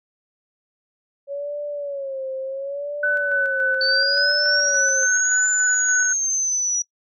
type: tone with vibrato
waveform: sine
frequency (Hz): 556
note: C#5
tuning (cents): +5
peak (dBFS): -25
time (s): 1.27-5.07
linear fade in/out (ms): 50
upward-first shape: sine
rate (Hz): 0.71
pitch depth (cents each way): 90
type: tone with tremolo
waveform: sine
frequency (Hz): 1500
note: F#6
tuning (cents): +23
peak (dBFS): -17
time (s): 3.03-6.13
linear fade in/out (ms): 5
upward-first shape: square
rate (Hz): 3.5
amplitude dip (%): 30
type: exponential two-way sweep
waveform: sine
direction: up then down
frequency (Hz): 4494 to 7100 to 5810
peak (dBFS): -19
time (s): 3.81-6.82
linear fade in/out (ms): 2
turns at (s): 5.49
effects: noise-tail reverb RT60 0.1 s tail -23 dB re dry